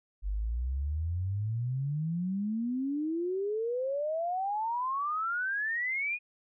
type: exponential sweep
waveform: sine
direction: up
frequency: 47.19 to 2489 Hz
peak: -29 dBFS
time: 0.22-6.19 s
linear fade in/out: 50 ms
effects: none